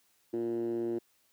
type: tone with band-pass filter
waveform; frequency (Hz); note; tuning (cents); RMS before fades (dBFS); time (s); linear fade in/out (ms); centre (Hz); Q
10% pulse; 116.54; A#2; 0; -33; 0.33-0.99; 10; 320; 7.5
effects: white hiss -70 dBFS RMS until 1.32 s + high-pass 60 Hz 12 dB/octave